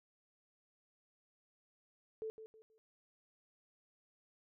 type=tone with echo; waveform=sine; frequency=440 Hz; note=A4; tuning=in tune; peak=-39 dBFS; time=2.22-2.3 s; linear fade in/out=0 ms; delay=160 ms; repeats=3; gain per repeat=-10 dB; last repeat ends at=2.78 s; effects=none